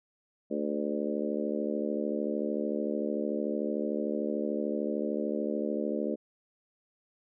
harmonic tone with a mistuned harmonic, 73.42 Hz, D2, in tune, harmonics 3 / 4 / 5 / 6 / 7 / 8, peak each -34 / -35 / -36 / -37 / -37 / -38 dBFS, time 0.5-6.16 s, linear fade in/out 20 ms, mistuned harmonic 8, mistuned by +17 cents, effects none

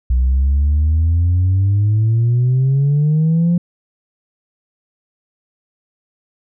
sine exponential sweep, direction up, 61.1 to 175.9 Hz, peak -9 dBFS, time 0.1-3.58 s, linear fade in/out 5 ms, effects tanh soft clip ceiling -9 dBFS

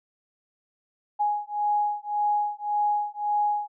sine beating tone pair, 830.6 / 832.4 Hz, G#5 / G#5, 0 / +4 cents, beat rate 1.8 Hz, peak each -26 dBFS, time 1.19-3.68 s, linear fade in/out 20 ms, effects none

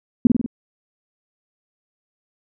sine tone with echo, 239.3 Hz, A#3, 46 cents sharp, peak -6 dBFS, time 0.25-0.27 s, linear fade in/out 2 ms, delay 48 ms, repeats 4, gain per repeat -4 dB, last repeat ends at 0.462 s, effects none

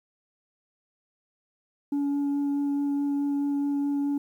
sine tone with vibrato, 284 Hz, C#4, 42 cents sharp, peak -21 dBFS, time 1.92-4.18 s, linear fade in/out 5 ms, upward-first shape sine, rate 4.7 Hz, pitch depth 8 cents each way, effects tanh soft clip ceiling -23 dBFS + 10-bit

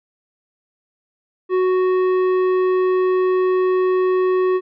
sine tone with tanh clipping, 370 Hz, F#4, in tune, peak -16 dBFS, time 1.49-4.61 s, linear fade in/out 50 ms, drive 11 dB, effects none

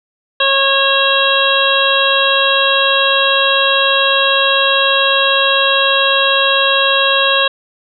harmonic tone, 547 Hz, C#5, 23 cents flat, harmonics 1 / 2 / 3 / 5 / 6 / 7, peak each -17 / -17 / -17 / -17 / -17 / -17 dBFS, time 0.4-7.48 s, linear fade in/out 5 ms, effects none

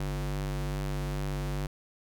square ring-modulated tone, 98 Hz, G2, in tune, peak -28 dBFS, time 0-1.67 s, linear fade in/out 5 ms, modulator 48.4 Hz, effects none

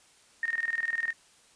sine tone with tremolo, 1844 Hz, A#6, 19 cents flat, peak -25 dBFS, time 0.43-1.13 s, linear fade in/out 2 ms, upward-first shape square, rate 20 Hz, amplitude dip 80%, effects white hiss -60 dBFS RMS until 1.55 s + resampled to 22050 Hz

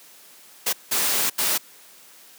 white noise bursts at uneven times, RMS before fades -22 dBFS, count 3, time 0.66-0.73 / 0.91-1.3 / 1.38-1.58 s, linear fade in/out 10 ms, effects white hiss -49 dBFS RMS until 2.38 s + high-pass 200 Hz 12 dB/octave

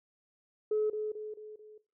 sine tone with echo, 427.6 Hz, A4, 49 cents flat, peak -25 dBFS, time 0.71-0.9 s, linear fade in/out 5 ms, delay 220 ms, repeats 4, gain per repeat -6 dB, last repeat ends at 1.78 s, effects noise-tail reverb RT60 0.3 s tail -17 dB re dry + tanh soft clip ceiling -22 dBFS

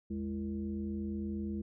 sine tone with frequency modulation, 207.7 Hz, G#3, in tune, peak -34 dBFS, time 0.1-1.62 s, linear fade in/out 10 ms, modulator 129 Hz, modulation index 0.92, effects none

